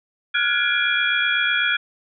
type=tone cluster; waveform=sine; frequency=1408 / 1476 / 1678 / 2386 / 3335 Hz; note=F6 / F#6 / G#6 / D7 / G#7; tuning=+14 / -5 / +17 / +27 / +7 cents; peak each=-24 dBFS; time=0.34-1.77 s; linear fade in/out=10 ms; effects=none